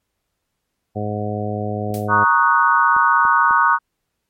harmonic tone, 104.8 Hz, G#2, 16 cents sharp, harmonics 1 / 2 / 3 / 4 / 5 / 6 / 7, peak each -25 / -27 / -32 / -29 / -30 / -31 / -29 dBFS, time 0.95-2.25 s, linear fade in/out 20 ms
clicks, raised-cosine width 2 ms, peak -23 dBFS, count 4, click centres 1.905 / 2.965 / 3.252 / 3.509 s
blue noise with exponential decay, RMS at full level -30 dBFS, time 1.94-2.13 s, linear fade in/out 1 ms, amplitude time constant 40 ms
sine chord, D# minor seventh, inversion second, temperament equal, 932.3 / 1108.7 / 1244.5 / 1480 Hz, A#5 / C#6 / D#6 / F#6, 0 / 0 / 0 / 0 cents, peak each -17 dBFS, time 2.08-3.79 s, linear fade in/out 50 ms
effects pink hiss -75 dBFS RMS until 4.29 s + MP3 64 kbps

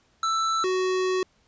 square tone pair in turn, 1325 / 371.8 Hz, E6 / F#4, +9 / +8 cents, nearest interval octave + minor seventh, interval 2201 cents, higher first, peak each -23 dBFS, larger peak neither, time 0.23-0.64 / 0.64-1.23 s, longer second, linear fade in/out 2 ms, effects pink hiss -64 dBFS RMS until 1.47 s + resampled to 16000 Hz

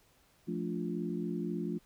harmonic tone with a mistuned harmonic, 58.27 Hz, A#1, in tune, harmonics 3 / 4 / 5 / 6, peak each -37 / -38 / -40 / -39 dBFS, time 0.47-1.79 s, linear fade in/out 20 ms, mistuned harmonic 4, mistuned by -110 cents, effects pink hiss -67 dBFS RMS until 1.85 s

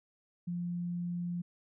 sine tone, 174.61 Hz, F3, in tune, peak -33 dBFS, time 0.47-1.42 s, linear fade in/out 10 ms, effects none

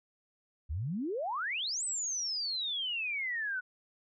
sine exponential two-way sweep, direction up then down, 66.8 to 8270 to 1458 Hz, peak -32 dBFS, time 0.69-3.61 s, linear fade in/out 20 ms, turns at 1.84 s, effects none

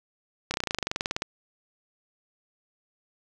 slowing click train, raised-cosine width 0.2 ms, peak -10 dBFS, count 18, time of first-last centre 0.51-1.221 s, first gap 30 ms, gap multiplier 1.04, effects none

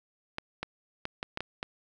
clicks, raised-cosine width 0.3 ms, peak -17 dBFS, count 7, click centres 0.384 / 0.63 / 1.054 / 1.229 / 1.374 / 1.406 / 1.629 s, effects none

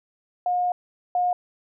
sine tone pair in turn, 717 / 717 Hz, F5 / F5, +45 / +45 cents, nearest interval unison, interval 0 cents, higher neither, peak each -20 / -19 dBFS, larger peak second, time 0.46-0.72 / 1.15-1.33 s, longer first, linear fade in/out 2 ms, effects none

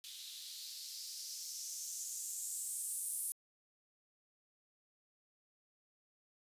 violet noise with band-pass filter sweep, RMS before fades -44 dBFS, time 0.04-3.32 s, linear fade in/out 0 ms, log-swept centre 3500 to 10000 Hz, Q 3.4, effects resampled to 32000 Hz

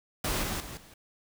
pink noise with level steps, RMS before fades -30 / -33 / -42 / -53 dBFS, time 0.24-0.94 s, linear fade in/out 5 ms, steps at 0.43 / 0.6 / 0.77 s, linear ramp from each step 2 ms, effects none

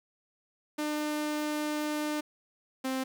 sawtooth tone pair in turn, 300.8 / 262.3 Hz, D4 / C4, +42 / +4 cents, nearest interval major second, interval 238 cents, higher first, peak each -26 dBFS, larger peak neither, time 0.78-2.21 / 2.84-3.04 s, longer first, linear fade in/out 10 ms, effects 11-bit

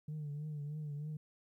sine tone with vibrato, 149.1 Hz, D3, 27 cents sharp, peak -37 dBFS, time 0.08-1.17 s, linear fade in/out 5 ms, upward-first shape triangle, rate 3.2 Hz, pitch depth 70 cents each way, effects tanh soft clip ceiling -37 dBFS + 13-bit

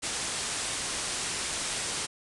white low-pass noise, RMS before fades -33 dBFS, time 0.02-2.07 s, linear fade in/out 20 ms, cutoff 9900 Hz, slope 96 dB/octave, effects none

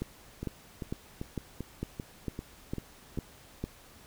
two click trains, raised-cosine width 3 ms, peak -20 / -23 dBFS, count 9 / 8, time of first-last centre 0.02-3.64 / 0.43-3.175 s, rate 2.21 / 2.55 Hz, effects pink hiss -55 dBFS RMS until 4.06 s

